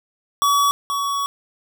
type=tone pair in turn; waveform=square; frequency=1136 / 1125.5 Hz; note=C#6 / C#6; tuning=+42 / +26 cents; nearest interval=unison; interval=16 cents; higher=first; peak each=-15 / -21 dBFS; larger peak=first; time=0.42-0.71 / 0.9-1.26 s; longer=second; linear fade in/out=0 ms; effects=none